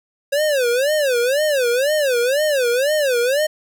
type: tone with vibrato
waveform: square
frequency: 540 Hz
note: C#5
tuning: 45 cents flat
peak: -16 dBFS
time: 0.32-3.47 s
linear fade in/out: 10 ms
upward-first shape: sine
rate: 2 Hz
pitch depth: 230 cents each way
effects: none